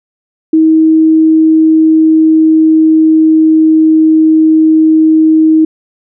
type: tone with pitch glide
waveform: sine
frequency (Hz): 318 to 316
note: D#4 to D#4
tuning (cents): +38 to +27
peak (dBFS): -3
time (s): 0.53-5.65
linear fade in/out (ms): 5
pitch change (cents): -11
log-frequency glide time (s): 0.93-4.03
effects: none